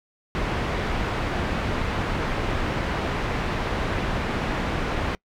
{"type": "low-pass noise", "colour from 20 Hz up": "pink", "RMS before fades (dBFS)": -26, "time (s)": [0.35, 5.15], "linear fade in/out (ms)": 0, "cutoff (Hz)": 2400, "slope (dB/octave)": 12, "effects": ["noise-tail reverb RT60 0.1 s tail -25 dB re dry"]}